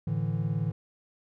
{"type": "chord", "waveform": "triangle", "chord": "A suspended fourth", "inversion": "none", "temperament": "equal", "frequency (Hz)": [110, 146.83, 164.81], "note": ["A2", "D3", "E3"], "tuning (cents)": [0, 0, 0], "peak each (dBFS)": -29, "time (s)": [0.07, 0.72], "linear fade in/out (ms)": 5, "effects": []}